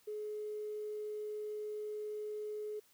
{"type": "tone with tanh clipping", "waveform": "triangle", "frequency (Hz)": 423.4, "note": "G#4", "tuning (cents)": 33, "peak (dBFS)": -38, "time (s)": [0.07, 2.8], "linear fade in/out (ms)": 10, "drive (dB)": 2, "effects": ["white hiss -68 dBFS RMS until 2.93 s"]}